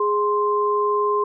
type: tone pair together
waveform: sine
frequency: 415 / 1046.5 Hz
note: G#4 / C6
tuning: -1 / 0 cents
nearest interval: octave + major third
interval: 1601 cents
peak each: -20 dBFS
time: 0-1.24 s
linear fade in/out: 5 ms
effects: none